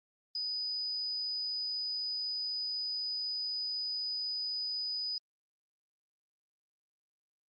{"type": "tone", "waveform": "sine", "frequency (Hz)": 4978, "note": "D#8", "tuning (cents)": 0, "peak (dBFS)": -33, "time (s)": [0.35, 5.18], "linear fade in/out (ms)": 2, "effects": ["Opus 32 kbps"]}